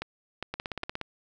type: two click trains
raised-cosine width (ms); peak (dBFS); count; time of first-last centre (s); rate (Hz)
0.3; -17 / -17; 9 / 3; 0.54-1.013 / 0.02-0.833; 16.9 / 2.46
effects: none